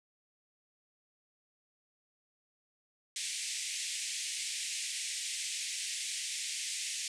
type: band-pass noise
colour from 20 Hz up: white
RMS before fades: -38 dBFS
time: 3.16-7.08 s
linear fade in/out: 2 ms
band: 2000 to 9200 Hz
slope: 48 dB/octave
effects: none